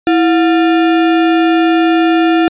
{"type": "tone with sample-and-hold", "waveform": "sine", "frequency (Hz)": 329.3, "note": "E4", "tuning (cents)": -2, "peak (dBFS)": -7, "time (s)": [0.07, 2.48], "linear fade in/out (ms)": 0, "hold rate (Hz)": 1050, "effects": ["resampled to 8000 Hz"]}